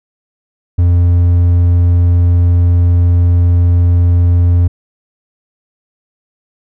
triangle tone, 87.31 Hz, F2, in tune, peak -4 dBFS, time 0.78-4.68 s, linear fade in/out 10 ms, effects none

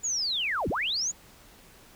sine linear two-way sweep, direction down then up, 7040 to 32.7 to 7040 Hz, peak -26 dBFS, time 0.03-1.12 s, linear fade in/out 20 ms, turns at 0.69 s, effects pink hiss -54 dBFS RMS until 1.95 s

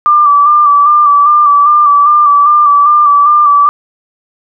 sine tone with vibrato, 1174.7 Hz, D6, in tune, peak -3 dBFS, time 0.06-3.69 s, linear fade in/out 0 ms, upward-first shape square, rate 2.5 Hz, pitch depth 31 cents each way, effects none

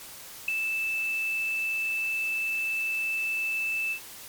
sine tone with ADSR envelope, 2637 Hz, E7, in tune, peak -18 dBFS, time 0.48-4 s, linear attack 5 ms, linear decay 3 ms, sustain -8 dB, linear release 88 ms, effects white hiss -44 dBFS RMS until 4.28 s + MP3 96 kbps

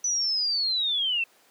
sine linear sweep, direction down, 6000 to 2637 Hz, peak -23 dBFS, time 0.04-1.24 s, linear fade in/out 5 ms, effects pink hiss -59 dBFS RMS until 1.5 s + high-pass 400 Hz 12 dB/octave

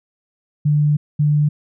sine tone bursts at uneven times, 148.4 Hz, D3, 18 cents sharp, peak -12 dBFS, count 2, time 0.65-0.97 / 1.19-1.49 s, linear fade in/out 10 ms, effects none

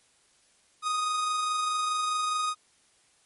45% pulse tone with amplitude modulation, 1244.5 Hz, D#6, in tune, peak -25 dBFS, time 0.82-2.55 s, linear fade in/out 50 ms, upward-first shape sine, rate 24.8 Hz, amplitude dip 25%, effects white hiss -64 dBFS RMS until 3.25 s + MP3 48 kbps

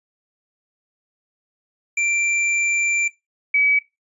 square / sine tone pair in turn, 2356 / 2280 Hz, D7 / C#7, +5 / +48 cents, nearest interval minor second, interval 57 cents, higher first, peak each -19 / -14 dBFS, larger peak second, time 1.97-3.08 / 3.54-3.79 s, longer first, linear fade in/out 5 ms, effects noise-tail reverb RT60 0.2 s tail -18 dB re dry + resampled to 24000 Hz

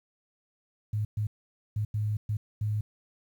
sine tone bursts at uneven times, 106.1 Hz, G#2, 38 cents sharp, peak -26 dBFS, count 6, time 0.93-1.05 / 1.17-1.27 / 1.76-1.85 / 1.94-2.17 / 2.29-2.37 / 2.61-2.81 s, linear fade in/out 5 ms, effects 10-bit

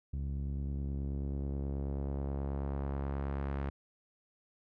sawtooth tone with low-pass filter sweep, 69.3 Hz, C#2, in tune, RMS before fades -36 dBFS, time 0.13-3.7 s, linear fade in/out 5 ms, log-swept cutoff 160 to 1800 Hz, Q 0.91, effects none

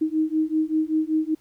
sine beating tone pair, 311.1 / 316.3 Hz, D#4 / D#4, 0 / +29 cents, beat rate 5.2 Hz, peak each -23 dBFS, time 0.01-1.35 s, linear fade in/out 10 ms, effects pink hiss -62 dBFS RMS until 1.4 s

